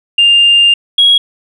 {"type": "tone pair in turn", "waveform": "sine", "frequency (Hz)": [2802, 3310], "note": ["F7", "G#7"], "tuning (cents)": [5, -6], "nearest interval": "minor third", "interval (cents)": 289, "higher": "second", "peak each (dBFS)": -3, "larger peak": "neither", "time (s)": [[0.18, 0.74], [0.98, 1.18]], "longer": "first", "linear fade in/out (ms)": 5, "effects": ["tanh soft clip ceiling 0 dBFS"]}